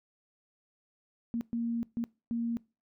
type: tone bursts at uneven times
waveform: sine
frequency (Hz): 233.1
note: A#3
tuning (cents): 0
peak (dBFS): -29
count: 4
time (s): 1.34-1.41 / 1.53-1.83 / 1.97-2.04 / 2.31-2.57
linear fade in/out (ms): 0
effects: noise-tail reverb RT60 0.3 s tail -23 dB re dry